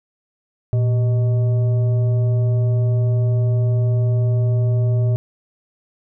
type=tone with frequency modulation; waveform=sine; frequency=116.54 Hz; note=A#2; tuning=in tune; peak=-14 dBFS; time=0.73-5.16 s; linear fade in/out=0 ms; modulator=505 Hz; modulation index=0.29; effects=none